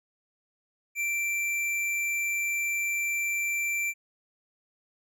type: tone with hard clipping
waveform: triangle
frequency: 2349 Hz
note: D7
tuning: in tune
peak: -28 dBFS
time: 0.95-3.94 s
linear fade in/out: 50 ms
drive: 16 dB
effects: none